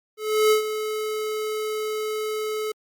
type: tone with ADSR envelope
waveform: square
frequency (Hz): 430.4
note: A4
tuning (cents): -38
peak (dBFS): -15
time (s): 0.17-2.72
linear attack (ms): 340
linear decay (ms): 110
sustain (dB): -11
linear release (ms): 6
effects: Opus 48 kbps